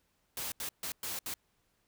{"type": "noise bursts at uneven times", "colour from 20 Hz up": "white", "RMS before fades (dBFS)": -38, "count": 5, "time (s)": [[0.37, 0.52], [0.6, 0.69], [0.83, 0.92], [1.03, 1.19], [1.26, 1.34]], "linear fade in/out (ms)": 2, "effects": ["pink hiss -75 dBFS RMS until 1.87 s"]}